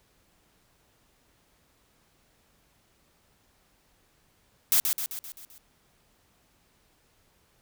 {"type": "noise with echo", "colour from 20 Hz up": "blue", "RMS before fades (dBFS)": -21, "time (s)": [4.72, 4.8], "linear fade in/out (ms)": 0, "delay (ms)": 130, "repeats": 6, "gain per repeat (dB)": -5, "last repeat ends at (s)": 5.58, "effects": ["pink hiss -66 dBFS RMS until 7.61 s"]}